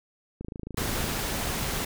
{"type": "click train", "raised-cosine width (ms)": 3, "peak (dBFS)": -23, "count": 20, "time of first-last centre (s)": [0.41, 1.116], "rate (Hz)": 26.9}
{"type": "noise", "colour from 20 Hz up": "pink", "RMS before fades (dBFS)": -30, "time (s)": [0.77, 1.85], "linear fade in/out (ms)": 5}
{"effects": []}